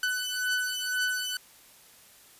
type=beating tone pair; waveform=sawtooth; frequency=1497 / 1499 Hz; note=F#6 / F#6; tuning=+20 / +22 cents; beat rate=2 Hz; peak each=-27 dBFS; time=0.03-1.37 s; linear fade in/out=2 ms; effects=white hiss -55 dBFS RMS until 2.39 s + resampled to 32000 Hz